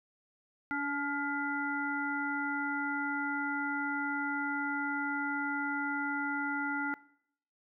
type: harmonic tone with a mistuned harmonic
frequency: 286 Hz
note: D4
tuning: 46 cents flat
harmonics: 1 / 3 / 5 / 7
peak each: -36 / -39 / -34 / -40 dBFS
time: 0.71-6.94 s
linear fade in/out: 0 ms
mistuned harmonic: 5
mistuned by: -26 cents
effects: noise-tail reverb RT60 0.7 s tail -21 dB re dry